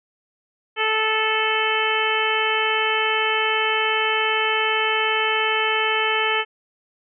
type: harmonic tone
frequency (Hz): 437.4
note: A4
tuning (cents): -10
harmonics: 1 / 2 / 3 / 4 / 5 / 6 / 7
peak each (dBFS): -26 / -26 / -26 / -26 / -26 / -26 / -26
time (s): 0.76-6.45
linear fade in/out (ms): 50
effects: none